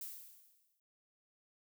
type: noise with exponential decay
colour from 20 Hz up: violet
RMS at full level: -43 dBFS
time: 0.01-0.8 s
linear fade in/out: 2 ms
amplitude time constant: 170 ms
effects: none